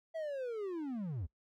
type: linear sweep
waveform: triangle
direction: down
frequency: 662 to 69.3 Hz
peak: -34 dBFS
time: 0.14-1.27 s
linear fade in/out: 20 ms
effects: noise-tail reverb RT60 0.1 s tail -20 dB re dry + MP3 96 kbps